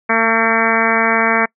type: harmonic tone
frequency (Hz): 226.1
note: A3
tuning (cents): +47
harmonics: 1 / 2 / 3 / 4 / 5 / 6 / 7 / 8 / 9 / 10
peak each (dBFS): -21 / -21 / -21 / -21 / -21 / -21 / -21 / -21 / -21 / -21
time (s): 0.09-1.46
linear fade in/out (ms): 10
effects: noise-tail reverb RT60 0.1 s tail -25 dB re dry